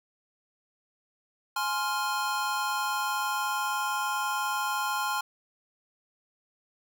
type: chord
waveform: square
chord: F minor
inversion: first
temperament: just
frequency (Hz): 838.1 / 1047.7 / 1396.9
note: Ab5 / C6 / F6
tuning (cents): +16 / +2 / 0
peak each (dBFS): -33 / -32 / -33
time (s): 1.56-5.21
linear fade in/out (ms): 5
effects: none